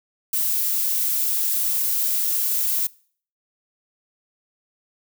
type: noise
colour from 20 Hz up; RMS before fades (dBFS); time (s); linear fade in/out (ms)
violet; -22; 0.33-2.87; 5
effects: noise-tail reverb RT60 0.5 s tail -23 dB re dry